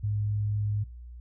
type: tone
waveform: sine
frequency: 104.3 Hz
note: G#2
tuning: 8 cents sharp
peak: -26 dBFS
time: 0.03-0.84 s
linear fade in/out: 10 ms
effects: noise-tail reverb RT60 0.2 s tail -18 dB re dry + added 60 Hz sine -41 dBFS peak until 1.2 s